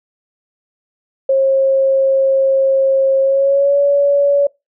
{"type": "tone with pitch glide", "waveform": "sine", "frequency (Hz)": [538, 567], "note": ["C5", "C#5"], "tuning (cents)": [48, 39], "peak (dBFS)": -9, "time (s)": [1.29, 4.47], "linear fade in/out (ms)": 5, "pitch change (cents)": 91, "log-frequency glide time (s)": [3.21, 3.78], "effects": ["noise-tail reverb RT60 0.2 s tail -23 dB re dry"]}